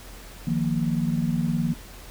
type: chord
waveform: sine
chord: Eb suspended second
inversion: none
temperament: just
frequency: 155.56 / 175.01 / 233.3 Hz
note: Eb3 / F3 / Bb3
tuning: 0 / +4 / +2 cents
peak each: -26 dBFS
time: 0.47-1.74 s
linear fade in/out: 5 ms
effects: added 43 Hz sine -43 dBFS peak until 2.1 s + pink hiss -45 dBFS RMS until 2.1 s